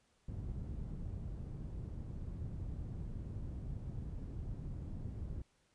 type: low-pass noise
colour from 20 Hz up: white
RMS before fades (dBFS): -43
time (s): 0.28-5.42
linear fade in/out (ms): 5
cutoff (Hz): 110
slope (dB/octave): 12
effects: pink hiss -74 dBFS RMS until 5.74 s + resampled to 22050 Hz